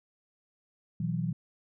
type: chord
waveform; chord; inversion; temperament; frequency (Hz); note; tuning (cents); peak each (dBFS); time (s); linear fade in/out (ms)
sine; B suspended fourth; none; just; 123.47 / 164.63 / 185.21; B2 / E3 / F#3; 0 / -2 / +2; -34 / -31 / -34; 1-1.33; 5
effects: none